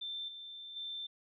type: tone with level steps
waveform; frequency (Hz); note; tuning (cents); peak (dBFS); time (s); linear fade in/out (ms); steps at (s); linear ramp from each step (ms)
sine; 3559; A7; +19; -38 / -45 / -39; 0.01-1.07; 10; 0.28 / 0.76; 5
effects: none